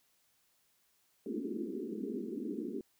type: band-pass noise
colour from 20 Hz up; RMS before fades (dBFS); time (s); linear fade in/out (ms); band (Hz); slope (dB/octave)
pink; -39; 1.26-2.81; 2; 200 to 430; 96
effects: white hiss -73 dBFS RMS until 2.99 s